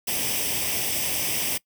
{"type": "noise with comb filter", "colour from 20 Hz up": "white", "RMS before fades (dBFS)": -26, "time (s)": [0.07, 1.58], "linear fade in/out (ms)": 10, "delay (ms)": 0.36, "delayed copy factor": 0.7, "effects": ["noise-tail reverb RT60 0.1 s tail -22 dB re dry", "high-pass 60 Hz 12 dB/octave"]}